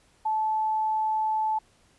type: tone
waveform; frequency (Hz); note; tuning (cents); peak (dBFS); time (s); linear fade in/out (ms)
sine; 870; A5; -20; -23; 0.25-1.59; 10
effects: pink hiss -62 dBFS RMS until 1.98 s + resampled to 24000 Hz